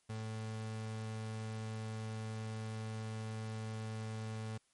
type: tone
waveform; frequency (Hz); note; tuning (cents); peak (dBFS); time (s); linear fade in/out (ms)
35% pulse; 110; A2; 0; -38; 0.09-4.58; 10
effects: white hiss -75 dBFS RMS until 4.73 s + MP3 48 kbps